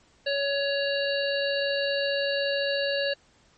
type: harmonic tone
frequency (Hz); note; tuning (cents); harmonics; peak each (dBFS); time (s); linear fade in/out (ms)
560; C#5; +18; 1 / 3 / 5 / 7 / 8; -26 / -31 / -33 / -34 / -35; 0.26-3.14; 10
effects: pink hiss -61 dBFS RMS until 3.57 s + MP3 32 kbps

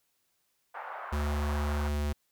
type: band-pass noise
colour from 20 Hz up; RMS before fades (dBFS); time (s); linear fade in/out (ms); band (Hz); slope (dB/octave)
white; -41; 0.74-1.89; 10; 650 to 1400; 24
type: tone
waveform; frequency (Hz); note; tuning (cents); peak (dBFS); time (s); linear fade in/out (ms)
square; 73.42; D2; 0; -29; 1.12-2.13; 10
effects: white hiss -75 dBFS RMS until 2.31 s

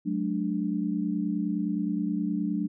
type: chord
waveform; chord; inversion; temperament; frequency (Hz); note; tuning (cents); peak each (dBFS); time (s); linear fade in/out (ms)
sine; D major; first; equal with one note detuned; 185 / 214.6 / 293.7; F#3 / A3 / D4; 0 / -43 / 0; -30; 0.05-2.68; 20
effects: none

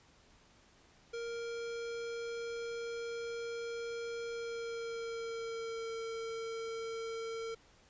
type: tone with pitch glide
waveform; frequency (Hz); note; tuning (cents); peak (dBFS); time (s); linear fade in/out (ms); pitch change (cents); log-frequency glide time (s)
square; 466.2 to 453.7; A#4 to A#4; 0 to -47; -39; 1.13-7.55; 10; -47; 4.3-5.95
effects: pink hiss -64 dBFS RMS until 7.89 s + resampled to 16000 Hz

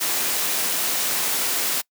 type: noise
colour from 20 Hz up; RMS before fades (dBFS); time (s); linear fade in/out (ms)
white; -23; 0-1.82; 20
effects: noise-tail reverb RT60 0.1 s tail -24 dB re dry + high-pass 200 Hz 12 dB/octave

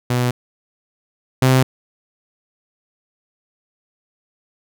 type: tone pair in turn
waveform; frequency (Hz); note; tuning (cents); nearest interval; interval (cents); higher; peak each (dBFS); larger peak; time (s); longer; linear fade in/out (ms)
sawtooth; 123.47 / 129.98; B2 / C3; 0 / -11; minor second; 89; second; -12 / -7; second; 0.1-0.31 / 1.42-1.63; neither; 5
effects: none

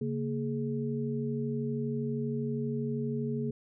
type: tone cluster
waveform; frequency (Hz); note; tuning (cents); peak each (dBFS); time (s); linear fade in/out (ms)
sine; 137.2 / 229.8 / 420.2; C#3 / A#3 / G#4; -17 / -25 / +20; -34 / -33 / -36; 0.01-3.51; 5
effects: none

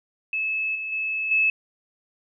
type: tone with level steps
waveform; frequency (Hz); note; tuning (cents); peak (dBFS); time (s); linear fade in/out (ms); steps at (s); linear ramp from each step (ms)
sine; 2600; E7; -24; -23 / -28 / -24 / -17; 0.33-1.5; 2; 0.75 / 0.92 / 1.31; 5
effects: none

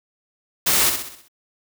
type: noise with echo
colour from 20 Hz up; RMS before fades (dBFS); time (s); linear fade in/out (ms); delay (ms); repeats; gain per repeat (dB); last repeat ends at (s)
white; -18; 0.66-0.9; 10; 64; 6; -6; 1.284
effects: none

